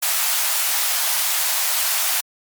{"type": "high-pass noise", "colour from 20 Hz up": "white", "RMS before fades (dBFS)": -20, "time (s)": [0.02, 2.21], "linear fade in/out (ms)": 10, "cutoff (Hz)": 620, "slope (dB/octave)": 48, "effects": ["MP3 96 kbps"]}